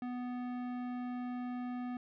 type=tone with tanh clipping; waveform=sine; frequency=247.3 Hz; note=B3; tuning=3 cents sharp; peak=-39 dBFS; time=0.02-1.97 s; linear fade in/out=2 ms; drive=16 dB; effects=none